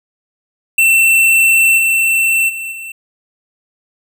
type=tone with level steps; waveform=square; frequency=2688 Hz; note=E7; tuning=33 cents sharp; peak=-8 / -11 / -22 / -26 dBFS; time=0.78-2.92 s; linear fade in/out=5 ms; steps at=1.77 / 2.48 / 2.71 s; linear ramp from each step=20 ms; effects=none